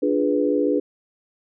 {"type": "chord", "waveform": "sine", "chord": "D diminished seventh", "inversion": "none", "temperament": "equal", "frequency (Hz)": [293.7, 349.2, 415.3, 493.9], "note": ["D4", "F4", "Ab4", "Cb5"], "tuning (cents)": [0, 0, 0, 0], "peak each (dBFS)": [-21, -27, -23, -23], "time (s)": [0.02, 0.8], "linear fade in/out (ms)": 10, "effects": []}